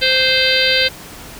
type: harmonic tone with a mistuned harmonic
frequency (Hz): 521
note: C5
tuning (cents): -7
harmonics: 1 / 3 / 4 / 5 / 6 / 7 / 8 / 9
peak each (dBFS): -20 / -20 / -20 / -20 / -20 / -20 / -20 / -20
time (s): 0.01-0.89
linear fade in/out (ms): 20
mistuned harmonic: 8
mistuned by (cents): -38
effects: pink hiss -35 dBFS RMS until 1.39 s